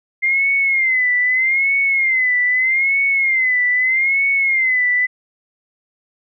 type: tone with vibrato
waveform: sine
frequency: 2093 Hz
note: C7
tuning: in tune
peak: -13 dBFS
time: 0.22-5.07 s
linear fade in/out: 20 ms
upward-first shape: sine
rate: 0.8 Hz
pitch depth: 100 cents each way
effects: none